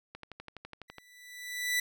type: click train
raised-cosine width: 0.3 ms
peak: -27 dBFS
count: 11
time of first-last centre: 0.15-0.983 s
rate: 12 Hz
type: tone with exponential growth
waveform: sawtooth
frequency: 1975.5 Hz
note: B6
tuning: in tune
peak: -22 dBFS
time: 0.88-1.8 s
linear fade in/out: 5 ms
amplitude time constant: 200 ms
effects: none